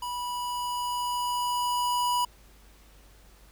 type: tone with level ramp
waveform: square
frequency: 979 Hz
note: B5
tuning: 15 cents flat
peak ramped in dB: -32 to -24 dBFS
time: 0.02-2.25 s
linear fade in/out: 5 ms
effects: added 50 Hz sine -54 dBFS peak until 3.51 s + pink hiss -58 dBFS RMS until 3.51 s